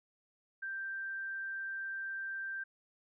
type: tone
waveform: sine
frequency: 1572 Hz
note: G6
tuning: 4 cents sharp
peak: -37 dBFS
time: 0.62-2.64 s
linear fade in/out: 10 ms
effects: none

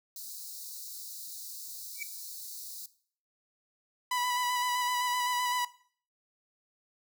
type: high-pass noise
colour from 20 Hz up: white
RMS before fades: -43 dBFS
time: 0.16-2.86 s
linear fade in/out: 2 ms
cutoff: 3900 Hz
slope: 96 dB/octave
type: tone with exponential growth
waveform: square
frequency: 2298 Hz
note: D7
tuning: 38 cents flat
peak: -32 dBFS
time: 1.95-2.03 s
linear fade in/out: 5 ms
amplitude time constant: 16 ms
type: tone with vibrato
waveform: sawtooth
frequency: 987.8 Hz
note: B5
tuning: in tune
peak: -25 dBFS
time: 4.11-5.65 s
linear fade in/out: 5 ms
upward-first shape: square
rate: 7.8 Hz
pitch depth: 17 cents each way
effects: noise-tail reverb RT60 0.5 s tail -17 dB re dry

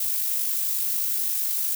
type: noise with amplitude modulation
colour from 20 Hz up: violet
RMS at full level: -24 dBFS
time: 0-1.75 s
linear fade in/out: 5 ms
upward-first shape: sine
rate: 51.1 Hz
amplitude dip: 30%
effects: none

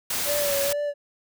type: noise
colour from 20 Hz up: white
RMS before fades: -27 dBFS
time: 0.1-0.73 s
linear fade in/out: 5 ms
type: tone with vibrato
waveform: triangle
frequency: 572 Hz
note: D5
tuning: 46 cents flat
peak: -22 dBFS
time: 0.25-0.94 s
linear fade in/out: 50 ms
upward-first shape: sine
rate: 2.2 Hz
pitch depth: 42 cents each way
effects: none

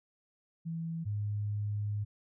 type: tone pair in turn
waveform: sine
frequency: 164.81 / 103.82 Hz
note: E3 / G#2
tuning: 0 / 0 cents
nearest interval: minor sixth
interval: 800 cents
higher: first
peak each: -34 / -31 dBFS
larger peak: second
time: 0.65-1.05 / 1.05-2.05 s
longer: second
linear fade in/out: 20 ms
effects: none

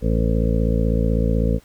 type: harmonic tone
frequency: 56 Hz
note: A1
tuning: 31 cents sharp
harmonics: 1 / 2 / 3 / 4 / 5 / 6 / 8 / 9 / 10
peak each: -19 / -24 / -24 / -25 / -30 / -37 / -28 / -28 / -36 dBFS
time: 0.01-1.6 s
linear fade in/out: 50 ms
effects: pink hiss -54 dBFS RMS until 1.64 s

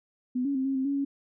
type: tone with pitch steps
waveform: sine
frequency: 251.1 / 280.1 / 263.3 / 270.9 / 263.4 / 280.2 / 278.2 Hz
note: B3 / C#4 / C4 / C#4 / C4 / C#4 / C#4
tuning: +29 / +18 / +11 / -40 / +12 / +19 / +6 cents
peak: -25 dBFS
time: 0.35-1.05 s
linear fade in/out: 10 ms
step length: 100 ms
effects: none

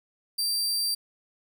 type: tone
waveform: sawtooth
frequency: 4698 Hz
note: D8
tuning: in tune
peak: -22 dBFS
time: 0.38-0.95 s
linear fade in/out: 10 ms
effects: none

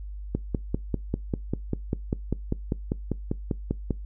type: click train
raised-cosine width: 3 ms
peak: -12 dBFS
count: 19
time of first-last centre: 0.35-3.907 s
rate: 5.06 Hz
effects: noise-tail reverb RT60 0.2 s tail -23 dB re dry + added 50 Hz sine -34 dBFS peak until 4.05 s

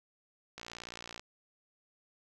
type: click train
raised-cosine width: 0.2 ms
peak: -26 dBFS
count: 37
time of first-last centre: 0.58-1.195 s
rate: 58.5 Hz
effects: none

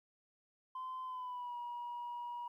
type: tone with pitch glide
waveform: sine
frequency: 1030 to 961 Hz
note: C6 to B5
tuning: -28 to -48 cents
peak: -39 dBFS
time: 0.75-2.48 s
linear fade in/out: 5 ms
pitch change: -120 cents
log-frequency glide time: 1.04-1.57 s
effects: tanh soft clip ceiling -38 dBFS + 13-bit

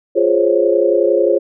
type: chord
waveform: sine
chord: Db major seventh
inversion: first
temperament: equal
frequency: 349.2 / 415.3 / 523.3 / 554.4 Hz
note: F4 / Ab4 / C5 / Db5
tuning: 0 / 0 / 0 / 0 cents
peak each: -16 dBFS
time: 0.15-1.39 s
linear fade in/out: 20 ms
effects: none

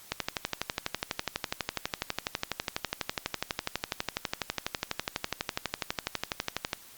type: click train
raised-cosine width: 0.2 ms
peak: -11 dBFS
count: 81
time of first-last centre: 0.12-6.732 s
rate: 12.1 Hz
effects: white hiss -52 dBFS RMS until 6.97 s + Opus 48 kbps

